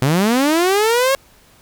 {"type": "linear sweep", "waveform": "sawtooth", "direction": "up", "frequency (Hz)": [122.8, 552], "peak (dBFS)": -9, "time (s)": [0.02, 1.15], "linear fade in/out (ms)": 0, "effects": ["pink hiss -50 dBFS RMS until 1.61 s"]}